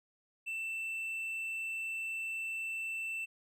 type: tone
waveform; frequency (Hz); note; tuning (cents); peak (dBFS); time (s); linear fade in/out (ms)
triangle; 2668; E7; +20; -34; 0.46-3.26; 20
effects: none